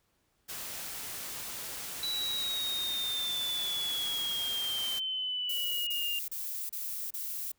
white noise, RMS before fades -40 dBFS, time 0.48-5 s, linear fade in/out 20 ms
sine exponential sweep, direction down, 3951 to 2794 Hz, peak -31 dBFS, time 2.03-6.19 s, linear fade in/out 2 ms
violet noise bursts, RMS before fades -37 dBFS, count 5, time 5.49-7.518 s, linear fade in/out 5 ms, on 380 ms, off 32 ms
effects pink hiss -74 dBFS RMS until 7.58 s

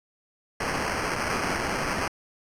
blue noise with sample-and-hold, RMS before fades -28 dBFS, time 0.6-2.08 s, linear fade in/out 5 ms, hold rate 3675 Hz, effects low-pass 9000 Hz 12 dB/octave

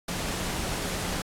sine tone in noise, 180 Hz, F#3, 47 cents flat, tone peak -39 dBFS, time 0.08-1.22 s, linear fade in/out 5 ms, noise pink, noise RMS -31 dBFS, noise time 0.08-1.22 s, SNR -11 dB, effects low-pass 11000 Hz 12 dB/octave + AAC 64 kbps

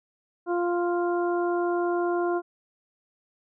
harmonic tone, 349.2 Hz, F4, in tune, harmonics 1 / 2 / 3 / 4, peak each -24 / -30 / -34 / -36 dBFS, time 0.46-2.42 s, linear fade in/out 50 ms, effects none

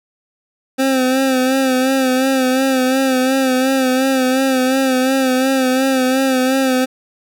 25% pulse tone with vibrato, 261.6 Hz, C4, in tune, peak -9 dBFS, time 0.78-6.86 s, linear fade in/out 20 ms, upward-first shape sine, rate 2.8 Hz, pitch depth 46 cents each way, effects none

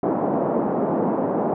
pink band-pass noise, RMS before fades -22 dBFS, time 0.03-1.54 s, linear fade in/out 2 ms, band 190 to 870 Hz, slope 24 dB/octave, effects none

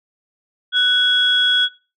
sine tone pair together, 1488 / 3340 Hz, F#6 / G#7, +9 / +9 cents, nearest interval octave + major second, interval 1400 cents, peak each -16 / -14 dBFS, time 0.72-1.69 s, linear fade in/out 50 ms, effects noise-tail reverb RT60 0.3 s tail -17 dB re dry + tanh soft clip ceiling -5 dBFS

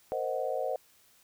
sine chord, C half-diminished seventh, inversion third, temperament equal, 466.2 / 523.3 / 622.3 / 740 Hz, Bb4 / C5 / Eb5 / Gb5, 0 / 0 / 0 / 0 cents, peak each -37 / -33 / -35 / -36 dBFS, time 0.12-0.76 s, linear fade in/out 0 ms, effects white hiss -63 dBFS RMS until 1.23 s

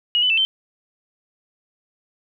sine tone with pitch steps, 2894 / 3004 / 2657 / 3102 Hz, F#7 / F#7 / E7 / G7, -39 / +26 / +13 / -19 cents, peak -15 dBFS, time 0.15-0.45 s, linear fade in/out 0 ms, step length 75 ms, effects none

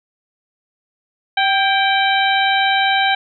harmonic tone with a mistuned harmonic, 777 Hz, G5, 16 cents flat, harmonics 1 / 2 / 3 / 4 / 5, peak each -16 / -19 / -21 / -22 / -23 dBFS, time 1.37-3.15 s, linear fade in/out 5 ms, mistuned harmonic 2, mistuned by +44 cents, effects none

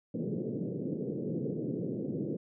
pink band-pass noise, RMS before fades -35 dBFS, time 0.14-2.37 s, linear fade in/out 5 ms, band 130 to 490 Hz, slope 48 dB/octave, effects none

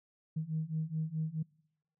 sine beating tone pair, 155.56 / 160.26 Hz, D#3 / E3, 0 / -49 cents, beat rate 4.7 Hz, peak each -36 / -35 dBFS, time 0.36-1.43 s, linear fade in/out 10 ms, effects noise-tail reverb RT60 0.9 s tail -26 dB re dry + tanh soft clip ceiling -25 dBFS

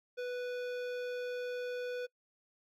sine tone with hard clipping, 493.9 Hz, B4, in tune, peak -38 dBFS, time 0.17-2.07 s, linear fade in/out 20 ms, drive 15 dB, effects noise-tail reverb RT60 0.1 s tail -25 dB re dry

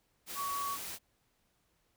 sine tone in noise, 1126 Hz, C#6, 27 cents sharp, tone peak -34 dBFS, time 0.35-0.78 s, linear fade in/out 50 ms, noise white, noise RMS -42 dBFS, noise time 0.26-0.99 s, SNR +5 dB, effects pink hiss -75 dBFS RMS until 1.96 s

